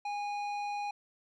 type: tone with low-pass filter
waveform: square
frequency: 821 Hz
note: G#5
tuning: 20 cents flat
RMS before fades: -36 dBFS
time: 0.05-0.91 s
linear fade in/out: 5 ms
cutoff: 3700 Hz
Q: 0.69
effects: none